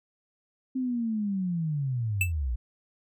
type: linear sweep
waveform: sine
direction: down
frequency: 263.4 to 55 Hz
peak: -26 dBFS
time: 0.75-2.56 s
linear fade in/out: 10 ms
type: tone with exponential decay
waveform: square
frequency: 2645 Hz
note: E7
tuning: 5 cents sharp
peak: -20 dBFS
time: 2.21-2.32 s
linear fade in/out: 2 ms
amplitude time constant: 22 ms
effects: none